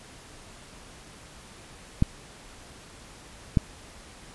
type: clicks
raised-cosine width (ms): 5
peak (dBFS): -7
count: 2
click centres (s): 2.024 / 3.572
effects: pink hiss -48 dBFS RMS until 4.34 s + resampled to 24000 Hz